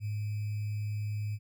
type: tone with sample-and-hold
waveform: sine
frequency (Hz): 105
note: G#2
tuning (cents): +19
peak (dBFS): -31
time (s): 0-1.39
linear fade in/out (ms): 50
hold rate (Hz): 2450
effects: none